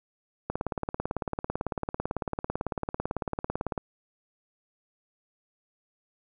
click train, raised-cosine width 1 ms, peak -15 dBFS, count 60, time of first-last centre 0.5-3.778 s, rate 18 Hz, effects none

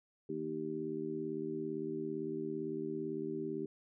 harmonic tone with a mistuned harmonic, 77.78 Hz, D#2, in tune, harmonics 2 / 3 / 4 / 5, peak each -47 / -44 / -41 / -39 dBFS, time 0.29-3.66 s, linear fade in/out 5 ms, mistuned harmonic 2, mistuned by +30 cents, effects none

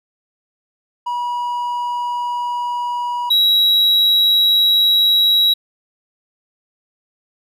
triangle tone pair in turn, 968 / 3872 Hz, B5 / B7, -35 / -35 cents, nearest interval 2 octaves, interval 2400 cents, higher second, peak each -17 / -9 dBFS, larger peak second, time 1.06-3.3 / 3.3-5.54 s, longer neither, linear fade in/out 10 ms, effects none

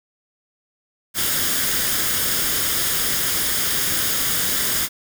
white noise with comb filter, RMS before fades -21 dBFS, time 1.14-4.89 s, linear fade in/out 50 ms, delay 0.59 ms, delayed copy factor +0.5, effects none

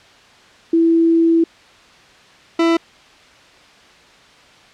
sine / 40% pulse tone pair in turn, 330.9 / 332.7 Hz, E4 / E4, +7 / +16 cents, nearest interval unison, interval 9 cents, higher second, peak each -10 / -11 dBFS, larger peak first, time 0.73-1.44 / 2.59-2.77 s, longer first, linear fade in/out 5 ms, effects white hiss -46 dBFS RMS until 4.73 s + low-pass 4000 Hz 12 dB/octave

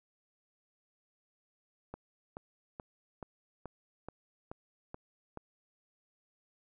click train, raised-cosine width 1 ms, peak -28 dBFS, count 9, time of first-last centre 1.94-5.373 s, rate 2.33 Hz, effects none

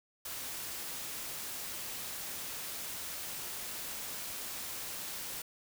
white noise, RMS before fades -41 dBFS, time 0.25-5.42 s, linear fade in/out 5 ms, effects none

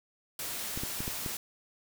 white noise, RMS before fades -37 dBFS, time 0.39-1.37 s, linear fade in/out 2 ms
clicks, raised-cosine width 3 ms, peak -23 dBFS, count 5, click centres 0.775 / 0.835 / 1.005 / 1.079 / 1.262 s
effects none

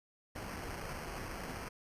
pink noise with sample-and-hold, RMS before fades -43 dBFS, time 0.35-1.69 s, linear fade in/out 10 ms, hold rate 3675 Hz, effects resampled to 32000 Hz

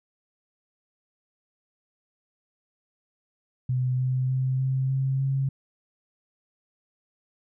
sine tone with pitch steps, 127.1 / 128.73 / 130.37 / 132.04 / 133.73 / 135.44 Hz, C3 / C3 / C3 / C3 / C3 / C#3, -50 / -28 / -6 / +16 / +38 / -40 cents, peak -22 dBFS, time 3.69-5.49 s, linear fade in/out 5 ms, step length 300 ms, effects none

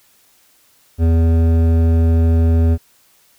sine tone with hard clipping, 82.41 Hz, E2, in tune, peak -12 dBFS, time 0.98-2.78 s, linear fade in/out 50 ms, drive 12 dB, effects white hiss -54 dBFS RMS until 3.38 s

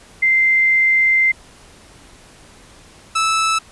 sine / sawtooth tone pair in turn, 2084 / 1311.5 Hz, C7 / E6, -7 / -9 cents, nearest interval minor sixth, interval 802 cents, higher first, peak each -11 dBFS, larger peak neither, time 0.22-1.32 / 3.15-3.59 s, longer first, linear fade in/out 10 ms, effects pink hiss -45 dBFS RMS until 3.71 s + resampled to 24000 Hz

